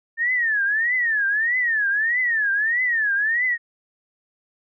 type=tone with vibrato; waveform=sine; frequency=1792 Hz; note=A6; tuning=31 cents sharp; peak=-18 dBFS; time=0.17-3.58 s; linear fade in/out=50 ms; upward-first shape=triangle; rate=1.6 Hz; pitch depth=230 cents each way; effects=none